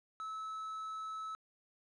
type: tone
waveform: triangle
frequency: 1300 Hz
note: E6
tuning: 24 cents flat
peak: -38 dBFS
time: 0.2-1.35 s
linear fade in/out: 0 ms
effects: resampled to 22050 Hz + 12-bit